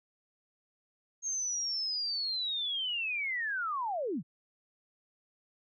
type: linear sweep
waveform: sine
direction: down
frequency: 6500 to 124.4 Hz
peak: -31 dBFS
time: 1.22-4.23 s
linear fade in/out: 50 ms
effects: none